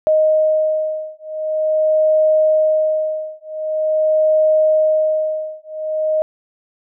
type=beating tone pair; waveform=sine; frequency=622.3 / 622.75 Hz; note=D#5 / D#5; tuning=0 / +1 cents; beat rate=0.45 Hz; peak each=-16 dBFS; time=0.07-6.22 s; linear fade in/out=0 ms; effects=none